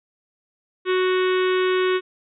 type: harmonic tone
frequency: 370 Hz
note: F#4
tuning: in tune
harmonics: 1 / 3 / 4 / 5 / 6 / 7 / 8 / 9 / 10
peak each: -18 / -28 / -30 / -32 / -34 / -35 / -36 / -37 / -38 dBFS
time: 0.85-2.01 s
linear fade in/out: 50 ms
effects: none